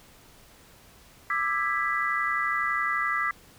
sine chord, E dominant seventh, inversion third, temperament just, 1186.7 / 1318.5 / 1648.1 / 1977.8 Hz, D6 / E6 / G#6 / B6, +18 / 0 / -14 / +2 cents, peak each -29 / -31 / -32 / -28 dBFS, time 1.3-3.31 s, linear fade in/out 2 ms, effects pink hiss -54 dBFS RMS until 3.58 s

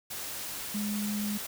sine tone in noise, 207.7 Hz, G#3, in tune, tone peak -30 dBFS, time 0.74-1.38 s, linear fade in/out 10 ms, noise white, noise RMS -38 dBFS, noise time 0.1-1.47 s, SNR +5 dB, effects none

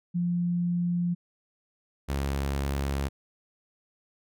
sine / sawtooth tone pair in turn, 174.61 / 69.29 Hz, F3 / C#2, 0 / 0 cents, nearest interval octave + major third, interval 1600 cents, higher first, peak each -24 / -23 dBFS, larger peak second, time 0.14-1.15 / 2.08-3.09 s, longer neither, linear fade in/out 20 ms, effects none

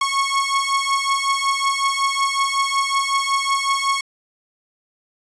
sawtooth beating tone pair, 1096 / 1101.4 Hz, C#6 / C#6, -20 / -11 cents, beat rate 5.4 Hz, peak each -17 dBFS, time 0.01-4.01 s, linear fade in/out 5 ms, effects resampled to 22050 Hz

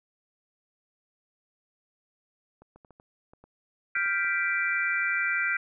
clicks, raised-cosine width 1 ms, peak -38 dBFS, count 10, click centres 2.62 / 2.76 / 2.848 / 2.907 / 2.999 / 3.335 / 3.44 / 3.968 / 4.061 / 4.246 s
sine chord, G dominant seventh, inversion third, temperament equal, 1396.9 / 1568 / 1975.5 / 2349 Hz, F6 / G6 / B6 / D7, 0 / 0 / 0 / 0 cents, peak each -30 dBFS, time 3.95-5.57 s, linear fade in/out 5 ms
effects none

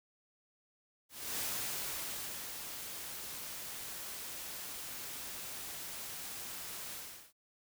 white noise with ADSR envelope, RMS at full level -37 dBFS, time 1.09-7.33 s, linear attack 290 ms, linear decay 1100 ms, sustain -7 dB, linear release 390 ms, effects none

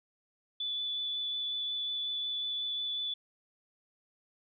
sine tone with vibrato, 3470 Hz, A7, 25 cents flat, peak -32 dBFS, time 0.6-3.14 s, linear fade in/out 5 ms, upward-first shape triangle, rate 5.5 Hz, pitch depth 10 cents each way, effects none

